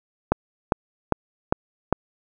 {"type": "click train", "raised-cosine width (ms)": 1, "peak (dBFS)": -3, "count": 5, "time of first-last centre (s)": [0.32, 1.926], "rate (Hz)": 2.49, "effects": []}